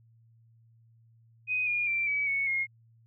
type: tone with pitch steps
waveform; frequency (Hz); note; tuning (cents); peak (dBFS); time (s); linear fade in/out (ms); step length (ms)
sine; 2502 / 2427 / 2353 / 2282 / 2214 / 2147; D#7 / D#7 / D7 / C#7 / C#7 / C7; +9 / -44 / +3 / +50 / -3 / +44; -26; 1.47-2.67; 50; 200
effects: added 114 Hz sine -58 dBFS peak until 3.06 s